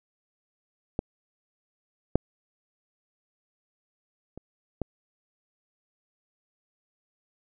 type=clicks; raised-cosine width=2 ms; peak=-13 / -6 / -27 / -15 dBFS; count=4; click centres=0.991 / 2.156 / 4.376 / 4.817 s; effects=none